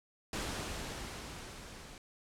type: noise with level ramp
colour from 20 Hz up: pink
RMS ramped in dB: -37 to -51 dBFS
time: 0.33-1.98 s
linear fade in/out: 2 ms
effects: low-pass 9000 Hz 12 dB/octave